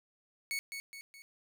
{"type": "tone with echo", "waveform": "sawtooth", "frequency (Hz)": 2217, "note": "C#7", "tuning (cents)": 0, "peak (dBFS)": -30, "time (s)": [0.51, 0.59], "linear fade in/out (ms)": 0, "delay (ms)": 210, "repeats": 3, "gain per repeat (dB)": -6, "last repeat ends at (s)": 1.22, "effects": []}